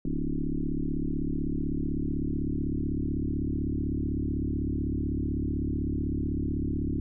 sine tone with frequency modulation, 125.7 Hz, B2, 31 cents sharp, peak -26 dBFS, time 0.05-7 s, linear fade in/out 2 ms, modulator 35.9 Hz, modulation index 5.5, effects none

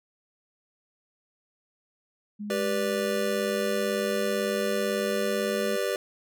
sine tone with pitch glide, 207.7 to 210.1 Hz, G#3 to G#3, 0 to +20 cents, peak -32 dBFS, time 2.39-5.77 s, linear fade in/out 20 ms, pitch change +20 cents, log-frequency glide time 5.21-5.46 s
square chord, G major, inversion none, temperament just, 392 / 490 / 588 Hz, G4 / B4 / D5, 0 / -14 / +2 cents, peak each -31 dBFS, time 2.5-5.96 s, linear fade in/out 2 ms
effects none

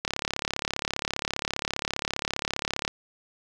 click train, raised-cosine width 0.2 ms, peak -10 dBFS, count 100, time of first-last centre 0.05-2.879 s, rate 35 Hz, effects none

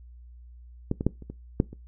clicks, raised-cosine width 3 ms, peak -12 / -16 / -8 / -30 / -24 / -7 / -27 dBFS, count 7, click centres 0.914 / 1.009 / 1.066 / 1.223 / 1.3 / 1.601 / 1.73 s, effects noise-tail reverb RT60 0.2 s tail -20 dB re dry + added 60 Hz sine -45 dBFS peak until 1.87 s

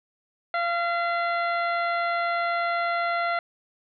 harmonic tone with a mistuned harmonic, 688 Hz, F5, 26 cents flat, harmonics 1 / 2 / 3 / 4 / 5 / 6, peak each -26 / -27 / -31 / -44 / -43 / -43 dBFS, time 0.54-3.39 s, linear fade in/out 2 ms, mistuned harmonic 3, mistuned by -20 cents, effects none

